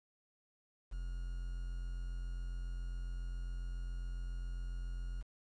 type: tone with quantisation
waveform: triangle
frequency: 43.65 Hz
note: F1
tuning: in tune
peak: -36 dBFS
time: 0.91-5.23 s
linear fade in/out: 20 ms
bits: 10
effects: resampled to 22050 Hz